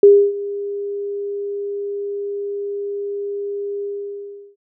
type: tone with ADSR envelope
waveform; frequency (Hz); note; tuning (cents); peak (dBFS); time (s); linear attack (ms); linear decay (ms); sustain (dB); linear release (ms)
sine; 404.1; G#4; -47; -3; 0.03-4.56; 3; 290; -19; 730
effects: none